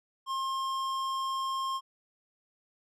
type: tone with tanh clipping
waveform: sine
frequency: 1066 Hz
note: C6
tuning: 32 cents sharp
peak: -32 dBFS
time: 0.26-1.81 s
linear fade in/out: 50 ms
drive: 15 dB
effects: none